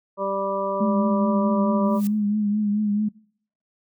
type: harmonic tone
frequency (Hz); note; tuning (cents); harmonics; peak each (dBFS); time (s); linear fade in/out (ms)
196; G3; 0; 1 / 2 / 3 / 5 / 6; -34 / -31 / -25 / -29 / -31; 0.17-2.01; 50
type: tone with vibrato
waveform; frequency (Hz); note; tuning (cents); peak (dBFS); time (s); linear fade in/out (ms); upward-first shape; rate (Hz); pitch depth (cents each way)
sine; 208.7; G#3; +9; -19; 0.8-3.09; 10; triangle; 4.6; 50
type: noise with exponential growth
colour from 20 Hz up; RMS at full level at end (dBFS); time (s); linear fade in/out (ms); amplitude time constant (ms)
blue; -34; 1.83-2.07; 0; 51
effects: noise-tail reverb RT60 0.6 s tail -24 dB re dry